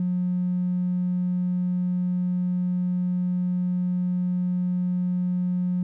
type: tone with tanh clipping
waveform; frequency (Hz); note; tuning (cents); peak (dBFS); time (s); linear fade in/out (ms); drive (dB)
triangle; 180; F#3; -47; -21; 0-5.83; 2; 1
effects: none